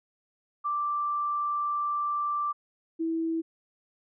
sine tone pair in turn, 1174.7 / 326.8 Hz, D6 / E4, 0 / -15 cents, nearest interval octave + minor seventh, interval 2215 cents, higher first, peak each -26 dBFS, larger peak neither, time 0.64-2.53 / 2.99-3.42 s, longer first, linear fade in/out 20 ms, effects none

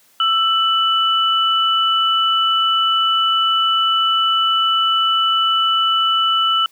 sine tone pair together, 1326.5 / 2978 Hz, E6 / F#7, +10 / +11 cents, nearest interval octave + major second, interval 1401 cents, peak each -16 dBFS, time 0.2-6.66 s, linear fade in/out 2 ms, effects white hiss -54 dBFS RMS until 6.71 s + high-pass 150 Hz 12 dB/octave

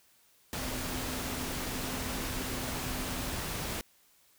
sine tone in noise, 255.3 Hz, C4, 42 cents flat, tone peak -42 dBFS, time 0.58-3.32 s, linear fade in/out 0 ms, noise pink, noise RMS -36 dBFS, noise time 0.53-3.81 s, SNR -9 dB, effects white hiss -65 dBFS RMS until 4.38 s

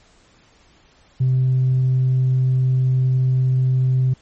triangle tone with tanh clipping, 129.2 Hz, C3, 21 cents flat, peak -14 dBFS, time 1.2-4.14 s, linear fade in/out 10 ms, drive 5 dB, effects pink hiss -54 dBFS RMS until 4.21 s + MP3 32 kbps

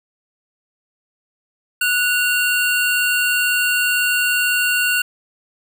square tone pair together, 1469 / 2773 Hz, F#6 / F7, -13 / -13 cents, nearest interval major seventh, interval 1100 cents, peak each -19 dBFS, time 1.81-5.02 s, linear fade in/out 5 ms, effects none

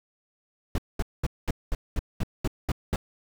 brown noise bursts, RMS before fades -25 dBFS, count 10, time 0.75-2.96 s, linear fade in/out 2 ms, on 32 ms, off 210 ms, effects none

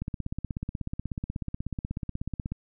click train, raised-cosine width 5 ms, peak -19 dBFS, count 42, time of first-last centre 0.02-2.52 s, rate 16.4 Hz, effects none

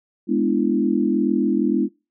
sine chord, E dominant seventh, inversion first, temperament equal with one note detuned, 207.7 / 246.9 / 293.7 / 335.8 Hz, G#3 / B3 / D4 / E4, 0 / 0 / 0 / +32 cents, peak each -22 dBFS, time 0.27-1.89 s, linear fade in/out 50 ms, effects noise-tail reverb RT60 0.3 s tail -26 dB re dry

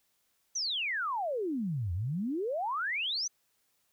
sine exponential two-way sweep, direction down then up, 6270 to 82.41 to 6270 Hz, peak -30 dBFS, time 0.55-3.28 s, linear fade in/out 10 ms, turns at 1.93 s, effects white hiss -74 dBFS RMS until 3.92 s

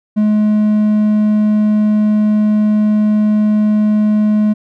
triangle tone, 211.9 Hz, G#3, 35 cents sharp, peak -7 dBFS, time 0.16-4.54 s, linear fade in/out 20 ms, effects none

